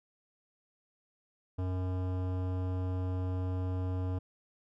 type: tone with hard clipping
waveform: sine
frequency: 92.1 Hz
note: F#2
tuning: 7 cents flat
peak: -33 dBFS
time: 1.58-4.19 s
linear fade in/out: 10 ms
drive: 17 dB
effects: none